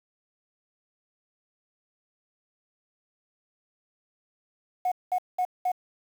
sine tone bursts, 730 Hz, F#5, 24 cents flat, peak -21 dBFS, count 4, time 4.85-5.718 s, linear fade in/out 5 ms, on 67 ms, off 200 ms, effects tanh soft clip ceiling -20 dBFS + 8-bit

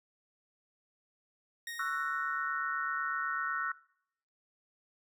sawtooth tone with exponential decay, 1864.7 Hz, A#6, in tune, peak -34 dBFS, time 1.67-2.59 s, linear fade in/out 2 ms, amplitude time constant 200 ms
sine chord, F# dominant seventh, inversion second, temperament just, 1110 / 1332 / 1480 / 1850 Hz, C#6 / E6 / F#6 / A#6, +2 / +18 / 0 / -14 cents, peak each -40 / -36 / -36 / -40 dBFS, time 1.79-3.72 s, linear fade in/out 5 ms
effects noise-tail reverb RT60 0.7 s tail -22 dB re dry

